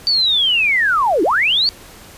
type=linear two-way sweep; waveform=sine; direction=down then up; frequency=4607 to 293.7 to 4607 Hz; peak=-12 dBFS; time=0.07-1.69 s; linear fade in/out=0 ms; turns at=1.23 s; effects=pink hiss -40 dBFS RMS until 2.17 s + resampled to 32000 Hz